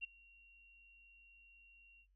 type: tone with ADSR envelope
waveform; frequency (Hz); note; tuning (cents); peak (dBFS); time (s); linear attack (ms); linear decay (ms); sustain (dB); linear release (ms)
sine; 2752; F7; -26; -38; 0.01-2.07; 31; 11; -24; 72
effects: added 47 Hz sine -70 dBFS peak until 2.15 s